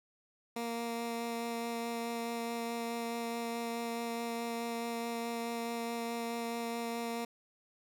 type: tone with vibrato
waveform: 15% pulse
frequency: 233.1 Hz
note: A#3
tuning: in tune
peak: -29 dBFS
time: 0.56-7.25 s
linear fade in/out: 5 ms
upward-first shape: sine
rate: 4.7 Hz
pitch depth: 9 cents each way
effects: none